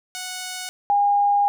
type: tone pair in turn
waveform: 5% pulse / sine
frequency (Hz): 737 / 812.5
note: F#5 / G#5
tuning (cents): -7 / -38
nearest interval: major second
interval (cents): 169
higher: second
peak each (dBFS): -18 / -15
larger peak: second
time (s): 0.15-0.69 / 0.9-1.48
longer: second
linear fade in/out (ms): 0
effects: none